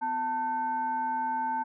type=tone with frequency modulation; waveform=sine; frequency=890 Hz; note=A5; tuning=20 cents sharp; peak=-27 dBFS; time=0.01-1.64 s; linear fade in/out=20 ms; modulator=638 Hz; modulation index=0.45; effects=none